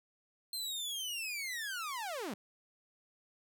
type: linear sweep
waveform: sawtooth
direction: down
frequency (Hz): 4186 to 172.5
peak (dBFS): -34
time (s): 0.53-2.34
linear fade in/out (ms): 2
effects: none